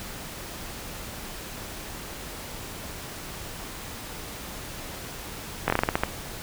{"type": "slowing click train", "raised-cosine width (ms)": 0.5, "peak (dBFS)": -6, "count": 9, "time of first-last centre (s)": [5.68, 6.035], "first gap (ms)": 20, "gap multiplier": 1.22, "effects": ["pink hiss -38 dBFS RMS until 6.42 s"]}